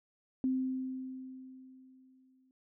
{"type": "tone with exponential decay", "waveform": "sine", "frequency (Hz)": 259.9, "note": "C4", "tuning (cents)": -11, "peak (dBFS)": -27, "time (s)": [0.44, 2.51], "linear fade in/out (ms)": 1, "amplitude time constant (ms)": 450, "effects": []}